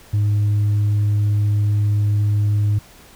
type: tone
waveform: sine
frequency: 103.83 Hz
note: G#2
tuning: in tune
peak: -12 dBFS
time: 0.13-2.79 s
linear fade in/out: 10 ms
effects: tanh soft clip ceiling -13 dBFS + pink hiss -46 dBFS RMS until 3.15 s